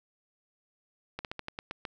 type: slowing click train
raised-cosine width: 0.3 ms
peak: -20 dBFS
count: 8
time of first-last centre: 1.19-1.852 s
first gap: 58 ms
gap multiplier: 1.16
effects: none